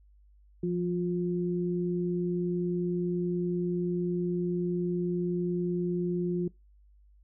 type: tone pair together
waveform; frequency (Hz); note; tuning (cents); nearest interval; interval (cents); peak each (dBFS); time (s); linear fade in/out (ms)
sine; 174.61 / 354.8; F3 / F4; 0 / +27; octave; 1227; -29 / -30; 0.63-6.48; 5
effects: noise-tail reverb RT60 0.2 s tail -23 dB re dry + added 50 Hz sine -56 dBFS peak until 7.23 s